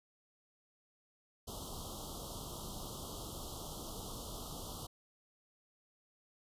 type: band-stop noise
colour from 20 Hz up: pink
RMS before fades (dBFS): -45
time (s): 1.47-4.87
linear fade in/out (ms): 10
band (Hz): 1300 to 3000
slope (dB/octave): 96
effects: resampled to 32000 Hz